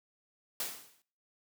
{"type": "noise with exponential decay", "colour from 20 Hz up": "white", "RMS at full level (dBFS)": -33, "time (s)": [0.6, 1.02], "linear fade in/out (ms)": 2, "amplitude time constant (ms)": 90, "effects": ["noise-tail reverb RT60 0.5 s tail -21 dB re dry", "high-pass 150 Hz 12 dB/octave"]}